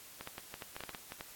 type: clicks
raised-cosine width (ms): 0.3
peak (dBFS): -26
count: 12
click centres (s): 0.21 / 0.274 / 0.381 / 0.541 / 0.622 / 0.765 / 0.806 / 0.837 / 0.893 / 0.948 / 1.121 / 1.209
effects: white hiss -53 dBFS RMS until 1.35 s + AAC 64 kbps